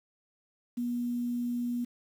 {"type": "tone with quantisation", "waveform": "sine", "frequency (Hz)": 241.4, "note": "B3", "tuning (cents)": -39, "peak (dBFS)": -29, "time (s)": [0.77, 1.85], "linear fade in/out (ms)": 10, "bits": 9, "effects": []}